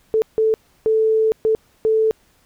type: tone bursts at uneven times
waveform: sine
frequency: 440 Hz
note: A4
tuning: in tune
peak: -13 dBFS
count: 5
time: 0.14-0.22 / 0.38-0.54 / 0.86-1.32 / 1.45-1.55 / 1.85-2.11 s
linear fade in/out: 0 ms
effects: pink hiss -58 dBFS RMS until 2.45 s